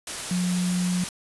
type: tone in noise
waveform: sine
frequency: 180 Hz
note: F#3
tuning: 47 cents flat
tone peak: -22 dBFS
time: 0.31-1.04 s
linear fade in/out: 2 ms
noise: white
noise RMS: -32 dBFS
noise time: 0.07-1.09 s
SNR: +7 dB
effects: resampled to 24000 Hz